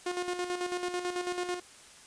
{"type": "tone with tremolo", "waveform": "sawtooth", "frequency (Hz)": 357.3, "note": "F4", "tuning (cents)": 40, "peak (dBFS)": -26, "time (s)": [0.06, 1.6], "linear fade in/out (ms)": 5, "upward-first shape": "square", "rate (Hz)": 9.1, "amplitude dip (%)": 55, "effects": ["white hiss -53 dBFS RMS until 2.06 s", "resampled to 22050 Hz"]}